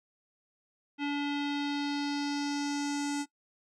square tone with low-pass filter sweep, 287.3 Hz, D4, 38 cents flat, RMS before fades -32 dBFS, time 0.98-3.26 s, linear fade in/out 50 ms, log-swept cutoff 2900 to 7800 Hz, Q 2.6, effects noise-tail reverb RT60 0.1 s tail -20 dB re dry

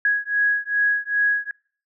sine beating tone pair, 1661 / 1663.5 Hz, G#6 / G#6, 0 / +2 cents, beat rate 2.5 Hz, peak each -21 dBFS, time 0.05-1.51 s, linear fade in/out 2 ms, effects noise-tail reverb RT60 0.5 s tail -26 dB re dry

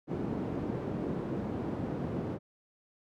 white band-pass noise, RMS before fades -35 dBFS, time 0.07-2.39 s, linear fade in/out 50 ms, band 110 to 310 Hz, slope 12 dB/octave, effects none

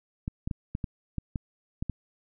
clicks, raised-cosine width 5 ms, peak -18 dBFS, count 9, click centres 0.279 / 0.475 / 0.512 / 0.751 / 0.842 / 1.183 / 1.358 / 1.825 / 1.897 s, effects none

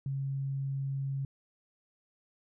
sine tone, 136.7 Hz, C#3, 24 cents flat, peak -31 dBFS, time 0.06-1.25 s, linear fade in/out 2 ms, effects none

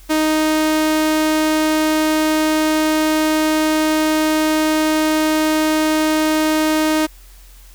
sawtooth tone, 311.1 Hz, D#4, in tune, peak -10 dBFS, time 0.09-7.07 s, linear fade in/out 20 ms, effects added 44 Hz sine -40 dBFS peak until 7.74 s + white hiss -48 dBFS RMS until 7.74 s

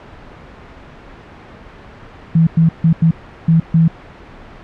sine tone bursts at uneven times, 163.6 Hz, E3, 13 cents flat, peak -7 dBFS, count 6, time 2.35-2.47 / 2.57-2.69 / 2.84-2.93 / 3.02-3.11 / 3.48-3.6 / 3.74-3.88 s, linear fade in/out 5 ms, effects pink hiss -37 dBFS RMS until 4.63 s + low-pass 2000 Hz 12 dB/octave

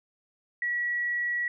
sine tone, 1929 Hz, B6, 41 cents flat, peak -26 dBFS, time 0.62-1.48 s, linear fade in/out 2 ms, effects none

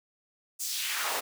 pink noise with high-pass filter sweep, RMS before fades -32 dBFS, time 0.59-1.21 s, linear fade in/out 20 ms, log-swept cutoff 7700 to 540 Hz, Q 1.5, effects none

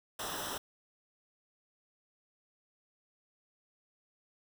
pink noise with comb filter, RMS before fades -39 dBFS, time 0.19-0.58 s, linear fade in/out 5 ms, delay 0.44 ms, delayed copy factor -0.85, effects none

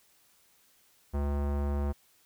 square tone with low-pass filter, 71.5 Hz, D2, 46 cents flat, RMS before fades -30 dBFS, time 1.13-1.93 s, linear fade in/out 20 ms, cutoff 990 Hz, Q 1, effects white hiss -65 dBFS RMS until 2.25 s

